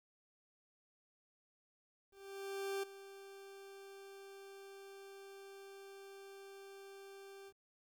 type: tone with ADSR envelope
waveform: 40% pulse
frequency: 392.9 Hz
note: G4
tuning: 4 cents sharp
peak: -36 dBFS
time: 2.11-7.53 s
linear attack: 720 ms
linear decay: 9 ms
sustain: -15 dB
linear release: 55 ms
effects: 12-bit